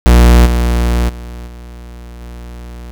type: tone with level steps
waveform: 45% pulse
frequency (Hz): 59.6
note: A#1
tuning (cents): +39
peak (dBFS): -3 / -10 / -25 / -29 / -27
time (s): 0.06-2.91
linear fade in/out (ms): 0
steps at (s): 0.45 / 1.08 / 1.46 / 2.2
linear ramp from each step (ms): 20
effects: none